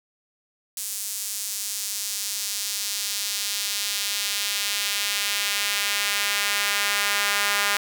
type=tone with high-pass filter sweep; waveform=sawtooth; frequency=203.3 Hz; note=G#3; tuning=37 cents flat; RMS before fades=-26 dBFS; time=0.77-7.77 s; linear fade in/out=2 ms; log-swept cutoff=7800 to 1500 Hz; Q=1; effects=none